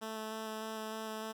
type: tone with vibrato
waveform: 10% pulse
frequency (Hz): 219.2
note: A3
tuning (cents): -6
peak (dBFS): -31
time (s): 0.01-1.33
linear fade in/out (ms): 20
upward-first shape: square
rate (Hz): 3.3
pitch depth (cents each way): 9
effects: 12-bit